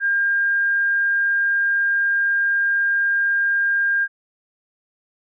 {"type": "tone", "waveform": "sine", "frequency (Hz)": 1606, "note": "G6", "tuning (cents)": 41, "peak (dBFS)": -16, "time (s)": [0, 4.08], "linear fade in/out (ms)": 50, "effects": []}